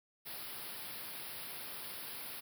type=band-stop noise; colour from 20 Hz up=white; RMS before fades=-45 dBFS; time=0.25-2.41 s; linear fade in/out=20 ms; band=5200 to 9600 Hz; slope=96 dB/octave; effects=high-pass 100 Hz 12 dB/octave